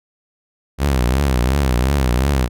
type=tone with vibrato; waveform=sawtooth; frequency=65.41 Hz; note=C2; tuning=in tune; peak=-10 dBFS; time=0.78-2.49 s; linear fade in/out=50 ms; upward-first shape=triangle; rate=2.8 Hz; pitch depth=190 cents each way; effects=none